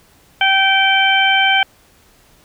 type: harmonic tone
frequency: 776 Hz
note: G5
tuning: 18 cents flat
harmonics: 1 / 2 / 3 / 4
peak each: -16 / -16 / -16 / -16 dBFS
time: 0.41-1.63 s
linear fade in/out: 2 ms
effects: pink hiss -51 dBFS RMS until 2.44 s